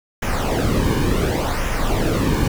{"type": "noise with flanger", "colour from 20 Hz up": "brown", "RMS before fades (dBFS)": -19, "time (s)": [0.22, 2.48], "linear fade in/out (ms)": 5, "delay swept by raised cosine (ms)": [0.23, 1.53], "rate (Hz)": 0.69, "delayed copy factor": -0.65, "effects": []}